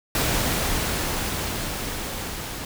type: noise with level ramp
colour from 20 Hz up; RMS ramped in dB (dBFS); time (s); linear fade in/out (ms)
pink; -22 to -33; 0.15-2.65; 2
effects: none